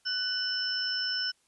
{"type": "tone cluster", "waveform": "sine", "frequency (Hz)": [1494, 2982, 5310], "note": ["F#6", "F#7", "E8"], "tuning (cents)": [16, 13, 12], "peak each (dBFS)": [-34, -37, -30], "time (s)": [0.05, 1.32], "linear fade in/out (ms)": 20, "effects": ["white hiss -69 dBFS RMS until 1.47 s", "resampled to 24000 Hz"]}